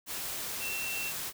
sine tone in noise, 2702 Hz, E7, 42 cents sharp, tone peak -35 dBFS, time 0.59-1.13 s, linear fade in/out 50 ms, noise white, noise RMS -37 dBFS, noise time 0.06-1.33 s, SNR -1 dB, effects none

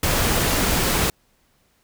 pink noise, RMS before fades -20 dBFS, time 0.03-1.1 s, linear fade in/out 2 ms, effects pink hiss -63 dBFS RMS until 1.83 s

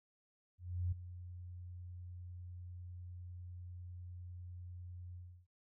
sine tone with ADSR envelope, 89 Hz, F2, 33 cents sharp, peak -32 dBFS, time 0.58-5.47 s, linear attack 340 ms, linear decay 9 ms, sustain -14 dB, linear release 320 ms, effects none

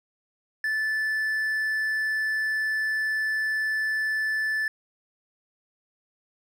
triangle tone, 1749 Hz, A6, 11 cents flat, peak -22 dBFS, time 0.64-4.68 s, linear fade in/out 2 ms, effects none

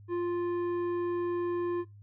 sine tone with tanh clipping, 349.2 Hz, F4, in tune, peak -30 dBFS, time 0.08-1.85 s, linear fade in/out 50 ms, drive 10 dB, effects noise-tail reverb RT60 0.2 s tail -21 dB re dry + added 102 Hz sine -49 dBFS peak until 2.02 s

